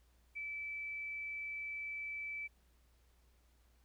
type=tone; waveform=sine; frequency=2313 Hz; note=D7; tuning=27 cents flat; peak=-40 dBFS; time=0.35-2.48 s; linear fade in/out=20 ms; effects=added 60 Hz sine -67 dBFS peak until 3.84 s + pink hiss -75 dBFS RMS until 3.84 s